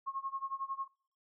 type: tone with tremolo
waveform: sine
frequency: 1083 Hz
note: C#6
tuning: 41 cents flat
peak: -33 dBFS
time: 0.06-0.88 s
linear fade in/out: 20 ms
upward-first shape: sine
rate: 11 Hz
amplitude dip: 90%
effects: noise-tail reverb RT60 0.5 s tail -20 dB re dry